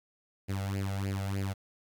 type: tone with flanger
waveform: sawtooth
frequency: 97.8 Hz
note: G2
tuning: 4 cents flat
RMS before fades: -33 dBFS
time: 0.48-1.54 s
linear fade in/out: 20 ms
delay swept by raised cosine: 0.41 to 1.51 ms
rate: 3.3 Hz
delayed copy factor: +0.8
effects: 11-bit